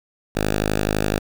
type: tone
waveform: 5% pulse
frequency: 51.91 Hz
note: G#1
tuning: in tune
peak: -8 dBFS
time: 0.35-1.19 s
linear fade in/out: 10 ms
effects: 8-bit